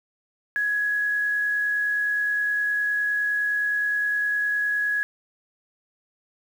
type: tone with amplitude modulation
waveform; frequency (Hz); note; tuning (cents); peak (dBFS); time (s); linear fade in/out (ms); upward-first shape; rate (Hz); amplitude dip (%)
sine; 1675; G#6; +14; -20; 0.56-5.03; 0; sine; 69.7; 25
effects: 8-bit